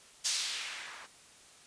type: noise with low-pass filter sweep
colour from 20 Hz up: violet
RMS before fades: -37 dBFS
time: 0.24-1.07 s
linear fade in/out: 20 ms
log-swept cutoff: 5900 to 1100 Hz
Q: 1.3
effects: white hiss -57 dBFS RMS until 1.66 s + resampled to 22050 Hz